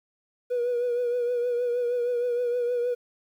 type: tone with vibrato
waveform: triangle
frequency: 485.3 Hz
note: B4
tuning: 30 cents flat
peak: -20 dBFS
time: 0.5-2.95 s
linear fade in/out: 20 ms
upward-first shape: triangle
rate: 6.4 Hz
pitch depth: 45 cents each way
effects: tanh soft clip ceiling -20 dBFS + 10-bit